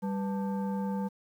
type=tone with frequency modulation; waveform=sine; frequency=196 Hz; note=G3; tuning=in tune; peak=-29 dBFS; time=0.02-1.09 s; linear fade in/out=20 ms; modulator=690 Hz; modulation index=0.65; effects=10-bit